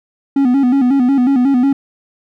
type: tone with vibrato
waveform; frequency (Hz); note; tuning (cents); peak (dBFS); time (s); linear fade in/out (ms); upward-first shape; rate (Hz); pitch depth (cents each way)
triangle; 261.6; C4; 0; -7; 0.36-1.73; 5; square; 5.5; 97
effects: none